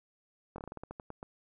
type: slowing click train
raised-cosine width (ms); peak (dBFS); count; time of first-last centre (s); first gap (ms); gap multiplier
1; -28; 12; 0.56-1.229; 22; 1.19
effects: none